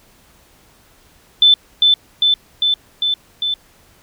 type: tone with echo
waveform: sine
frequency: 3522 Hz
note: A7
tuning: 1 cent sharp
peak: -6 dBFS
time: 1.42-1.54 s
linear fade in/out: 2 ms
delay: 400 ms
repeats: 5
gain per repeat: -2 dB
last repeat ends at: 3.54 s
effects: pink hiss -51 dBFS RMS until 4.02 s